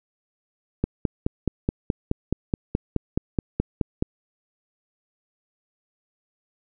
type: click train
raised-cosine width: 3 ms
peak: -8 dBFS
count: 16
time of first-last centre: 0.84-4.025 s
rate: 4.71 Hz
effects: none